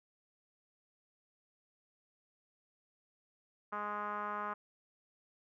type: tone with low-pass filter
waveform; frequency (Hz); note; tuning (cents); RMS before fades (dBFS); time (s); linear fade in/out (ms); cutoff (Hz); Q
5% pulse; 207.7; G#3; 0; -39; 3.72-4.54; 10; 1200; 3.8
effects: none